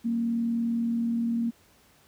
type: tone with frequency modulation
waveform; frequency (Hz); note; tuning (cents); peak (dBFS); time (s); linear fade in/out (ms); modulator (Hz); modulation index
sine; 232.3; A#3; -6; -24; 0.04-1.51; 20; 40.3; 0.27
effects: pink hiss -60 dBFS RMS until 2.07 s + high-pass 60 Hz 12 dB/octave